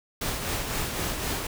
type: noise with tremolo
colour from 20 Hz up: pink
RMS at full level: -28 dBFS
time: 0.21-1.47 s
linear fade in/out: 5 ms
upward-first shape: triangle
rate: 3.9 Hz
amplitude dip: 45%
effects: none